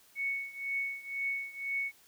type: tone with tremolo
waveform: sine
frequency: 2217 Hz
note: C#7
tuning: in tune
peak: -29 dBFS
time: 0.15-1.92 s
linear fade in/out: 50 ms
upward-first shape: triangle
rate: 2 Hz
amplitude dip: 90%
effects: white hiss -62 dBFS RMS until 2.07 s